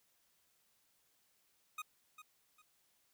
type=tone with echo; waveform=25% pulse; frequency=1244.5 Hz; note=D#6; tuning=in tune; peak=-37 dBFS; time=1.78-1.82 s; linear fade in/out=5 ms; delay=400 ms; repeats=2; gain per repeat=-11 dB; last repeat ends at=2.62 s; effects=white hiss -75 dBFS RMS until 3.13 s